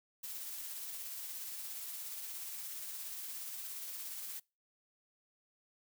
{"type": "noise with tremolo", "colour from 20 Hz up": "blue", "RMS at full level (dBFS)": -43, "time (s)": [0.23, 4.4], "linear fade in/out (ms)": 10, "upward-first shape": "sine", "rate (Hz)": 17, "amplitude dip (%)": 25, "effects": ["noise-tail reverb RT60 0.3 s tail -26 dB re dry"]}